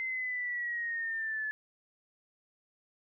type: linear sweep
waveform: sine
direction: down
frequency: 2074 to 1719 Hz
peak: -32 dBFS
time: 0-1.51 s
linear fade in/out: 0 ms
effects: none